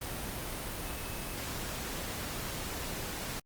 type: tone in noise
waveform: sine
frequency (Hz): 2589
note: E7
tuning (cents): -32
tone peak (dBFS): -47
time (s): 0.84-1.34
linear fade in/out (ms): 10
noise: pink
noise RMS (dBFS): -38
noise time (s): 0.01-3.4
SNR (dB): -12
effects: Opus 32 kbps